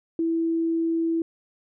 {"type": "tone", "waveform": "sine", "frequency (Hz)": 329.6, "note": "E4", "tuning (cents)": 0, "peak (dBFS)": -21, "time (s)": [0.19, 1.22], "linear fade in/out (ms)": 2, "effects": []}